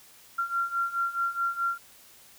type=beating tone pair; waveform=sine; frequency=1374 / 1378.7 Hz; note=F6 / F6; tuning=-29 / -23 cents; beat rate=4.7 Hz; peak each=-31 / -28 dBFS; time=0.38-1.78 s; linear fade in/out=10 ms; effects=white hiss -54 dBFS RMS until 2.38 s